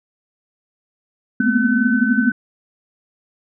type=tone cluster; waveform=sine; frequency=214.1 / 233.3 / 244.6 / 257.2 / 1516 Hz; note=A3 / A#3 / B3 / C4 / F#6; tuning=-47 / +2 / -16 / -30 / +42 cents; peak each=-20 dBFS; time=1.4-2.32 s; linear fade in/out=5 ms; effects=none